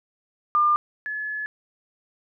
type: tone pair in turn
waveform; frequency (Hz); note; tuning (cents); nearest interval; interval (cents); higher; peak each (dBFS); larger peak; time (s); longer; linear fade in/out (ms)
sine; 1200 / 1711.3; D6 / A6; +37 / -49; tritone; 614; second; -16 / -27; first; 0.55-0.76 / 1.06-1.46; second; 0
effects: none